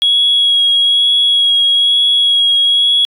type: tone with vibrato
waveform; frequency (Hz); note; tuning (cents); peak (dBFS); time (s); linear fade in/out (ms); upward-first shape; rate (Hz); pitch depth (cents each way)
sine; 3322; G#7; 0; -7; 0.02-3.05; 0; sine; 1.1; 14
effects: tanh soft clip ceiling -4 dBFS